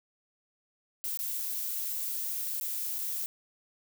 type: noise with dropouts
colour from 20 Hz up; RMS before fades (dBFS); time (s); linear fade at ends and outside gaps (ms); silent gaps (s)
violet; -34; 1.04-3.26; 0; 1.173-1.191 / 2.6-2.61 / 2.984-2.988
effects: none